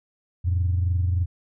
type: tone pair together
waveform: sine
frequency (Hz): 87.31 / 110.45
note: F2 / A2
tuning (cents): 0 / +7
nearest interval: major third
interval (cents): 407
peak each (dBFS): -19 / -28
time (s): 0.44-1.26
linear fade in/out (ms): 20
effects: tanh soft clip ceiling -14 dBFS